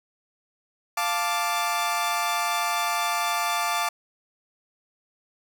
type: chord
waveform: sawtooth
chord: D minor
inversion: first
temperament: equal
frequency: 698.5 / 880 / 1174.7 Hz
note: F5 / A5 / D6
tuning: 0 / 0 / 0 cents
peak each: -25 / -25 / -23 dBFS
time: 0.97-3.89 s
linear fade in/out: 5 ms
effects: none